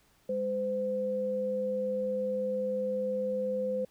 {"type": "tone pair together", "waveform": "sine", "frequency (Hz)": [203.5, 512.8], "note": ["G#3", "C5"], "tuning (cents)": [-35, -35], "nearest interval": "octave + major third", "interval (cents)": 1600, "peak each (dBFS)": [-37, -29], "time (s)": [0.29, 3.85], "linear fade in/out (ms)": 5, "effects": ["pink hiss -66 dBFS RMS until 3.9 s"]}